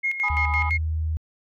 sine tone with tremolo, 2150 Hz, C7, 47 cents sharp, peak -20 dBFS, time 0.03-0.78 s, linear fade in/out 20 ms, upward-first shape square, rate 5.9 Hz, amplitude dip 65%
sine chord, G# minor, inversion none, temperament equal, 830.6 / 987.8 / 1244.5 Hz, G#5 / B5 / D#6, 0 / 0 / 0 cents, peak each -29 / -30 / -30 dBFS, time 0.23-0.7 s, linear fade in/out 10 ms
sine tone with pitch glide, 76.1 to 79.15 Hz, D#2 to D#2, -38 to +30 cents, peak -22 dBFS, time 0.3-1.17 s, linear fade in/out 0 ms, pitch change +68 cents, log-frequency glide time 0.55-0.63 s
effects tanh soft clip ceiling -12 dBFS

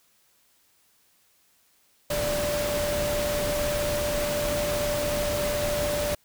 sine tone in noise, 588 Hz, D5, 2 cents sharp, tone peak -26 dBFS, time 2.1-6.15 s, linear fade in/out 5 ms, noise pink, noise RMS -30 dBFS, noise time 2.1-6.15 s, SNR +1 dB, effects white hiss -64 dBFS RMS until 6.24 s

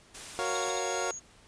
white noise, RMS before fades -43 dBFS, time 0.14-0.71 s, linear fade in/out 10 ms
25% pulse chord, Gb major seventh, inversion none, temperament equal, 370 / 466.2 / 554.4 / 698.5 Hz, Gb4 / Bb4 / Db5 / F5, 0 / 0 / 0 / 0 cents, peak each -32 dBFS, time 0.39-1.11 s, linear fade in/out 0 ms
sine tone, 6645 Hz, G#8, in tune, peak -38 dBFS, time 0.44-1.2 s, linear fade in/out 20 ms
sine tone bursts, 3700 Hz, A#7, 14 cents flat, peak -37 dBFS, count 4, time 0.55-0.788 s, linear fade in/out 5 ms, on 22 ms, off 50 ms
effects pink hiss -58 dBFS RMS until 1.47 s + resampled to 22050 Hz

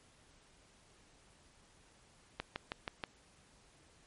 click train, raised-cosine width 0.3 ms, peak -21 dBFS, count 5, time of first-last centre 2.4-3.038 s, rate 6.27 Hz, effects pink hiss -65 dBFS RMS until 4.06 s + MP3 48 kbps

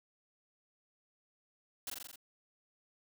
white noise with echo, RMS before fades -40 dBFS, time 1.87-1.9 s, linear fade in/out 2 ms, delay 43 ms, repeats 6, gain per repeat -2 dB, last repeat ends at 2.158 s, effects none

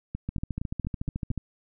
two click trains, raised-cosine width 5 ms, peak -19 / -18 dBFS, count 6 / 16, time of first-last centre 0.15-1.313 / 0.29-1.377 s, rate 4.3 / 13.8 Hz, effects none

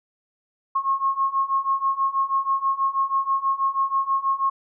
sine beating tone pair, 1081 / 1087.2 Hz, C#6 / C#6, -44 / -34 cents, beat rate 6.2 Hz, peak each -24 / -22 dBFS, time 0.75-4.5 s, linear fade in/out 10 ms, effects none

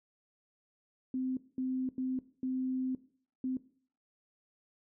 sine tone bursts at uneven times, 258.5 Hz, C4, 21 cents flat, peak -31 dBFS, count 5, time 1.14-1.37 / 1.58-1.89 / 1.98-2.19 / 2.43-2.95 / 3.44-3.57 s, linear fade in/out 2 ms, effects noise-tail reverb RT60 0.5 s tail -17 dB re dry

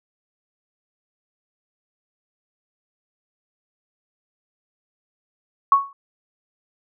sine tone with exponential decay, 1108.7 Hz, C#6, in tune, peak -7 dBFS, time 5.72-5.93 s, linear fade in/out 2 ms, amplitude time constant 45 ms, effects none

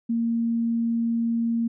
sine tone, 231.3 Hz, A#3, 13 cents flat, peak -21 dBFS, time 0.09-1.68 s, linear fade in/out 10 ms, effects none

